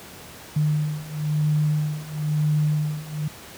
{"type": "beating tone pair", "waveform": "sine", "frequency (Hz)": [150.7, 151.7], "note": ["D3", "D#3"], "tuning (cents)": [45, -44], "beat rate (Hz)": 1, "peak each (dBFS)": [-24, -22], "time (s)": [0.56, 3.28], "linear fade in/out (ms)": 5, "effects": ["pink hiss -42 dBFS RMS until 3.57 s", "high-pass 80 Hz 12 dB/octave"]}